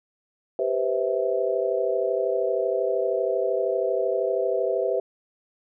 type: chord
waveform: sine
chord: C major seventh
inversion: second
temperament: just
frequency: 392.4 / 490.5 / 523.3 / 654.1 Hz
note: G4 / B4 / C5 / E5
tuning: +2 / -12 / 0 / -14 cents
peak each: -27 dBFS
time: 0.59-5 s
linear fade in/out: 2 ms
effects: none